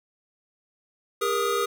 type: tone cluster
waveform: square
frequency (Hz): 403.2 / 472.7 / 1250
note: G4 / A#4 / D#6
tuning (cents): +49 / +24 / +8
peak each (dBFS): -28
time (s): 1.21-1.66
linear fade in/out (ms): 10
effects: none